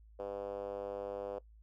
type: tone with band-pass filter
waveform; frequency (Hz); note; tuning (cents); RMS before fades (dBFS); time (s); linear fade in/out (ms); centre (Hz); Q
5% pulse; 100; G2; +35; -41; 0.19-1.39; 5; 510; 4.2
effects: noise-tail reverb RT60 0.1 s tail -20 dB re dry + added 54 Hz sine -56 dBFS peak until 1.62 s